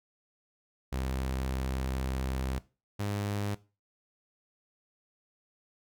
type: tone pair in turn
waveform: sawtooth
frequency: 65.41 / 102.08 Hz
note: C2 / G#2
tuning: 0 / -29 cents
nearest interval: minor sixth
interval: 771 cents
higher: second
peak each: -27 dBFS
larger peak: neither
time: 0.92-2.59 / 2.99-3.55 s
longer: first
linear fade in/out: 10 ms
effects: noise-tail reverb RT60 0.3 s tail -18 dB re dry